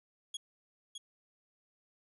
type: tone with echo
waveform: sawtooth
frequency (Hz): 3322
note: G#7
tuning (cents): 0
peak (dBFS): -34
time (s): 0.34-0.37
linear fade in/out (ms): 5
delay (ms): 610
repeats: 1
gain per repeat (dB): -5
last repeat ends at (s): 0.98
effects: resampled to 24000 Hz